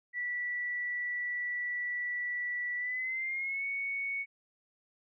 sine tone with pitch glide, 1957 to 2222 Hz, B6 to C#7, -16 to +4 cents, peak -32 dBFS, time 0.13-4.26 s, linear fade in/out 50 ms, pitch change +220 cents, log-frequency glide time 2.77-3.65 s, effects none

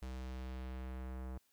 square tone with low-pass filter sweep, 64.3 Hz, C2, 30 cents flat, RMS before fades -44 dBFS, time 0.02-1.38 s, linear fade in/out 5 ms, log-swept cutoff 8300 to 1200 Hz, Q 0.83, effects white hiss -75 dBFS RMS until 1.52 s

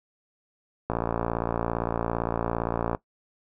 click train, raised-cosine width 1 ms, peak -12 dBFS, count 119, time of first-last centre 0.9-2.949 s, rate 57.6 Hz, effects noise-tail reverb RT60 0.1 s tail -18 dB re dry

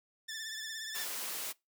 15% pulse tone with vibrato, 1760 Hz, A6, in tune, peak -33 dBFS, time 0.28-1.05 s, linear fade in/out 10 ms, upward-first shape triangle, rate 17 Hz, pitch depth 58 cents each way
white noise, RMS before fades -39 dBFS, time 0.94-1.53 s, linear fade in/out 20 ms
effects noise-tail reverb RT60 0.2 s tail -22 dB re dry + high-pass 300 Hz 12 dB/octave

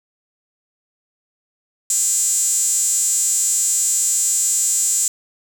sawtooth tone with high-pass filter, 405.3 Hz, G#4, 42 cents flat, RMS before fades -18 dBFS, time 1.9-5.08 s, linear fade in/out 2 ms, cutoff 7500 Hz, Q 9.6, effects none

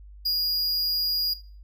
square tone, 4866 Hz, D#8, 39 cents flat, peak -23 dBFS, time 0.25-1.34 s, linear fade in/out 10 ms, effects noise-tail reverb RT60 0.4 s tail -17 dB re dry + added 50 Hz sine -43 dBFS peak until 1.63 s

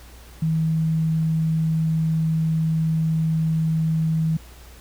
sine tone, 160 Hz, D#3, 49 cents sharp, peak -18 dBFS, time 0.42-4.37 s, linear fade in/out 5 ms, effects added 60 Hz sine -43 dBFS peak until 4.8 s + pink hiss -48 dBFS RMS until 4.8 s

